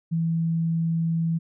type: tone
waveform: sine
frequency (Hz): 164.81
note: E3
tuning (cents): 0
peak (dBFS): -21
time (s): 0.11-1.39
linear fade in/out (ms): 20
effects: none